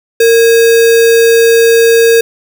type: tone with sample-and-hold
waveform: sine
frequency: 460 Hz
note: A#4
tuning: 23 cents flat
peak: -3 dBFS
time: 0.2-2.21 s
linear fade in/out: 5 ms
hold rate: 2100 Hz
effects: none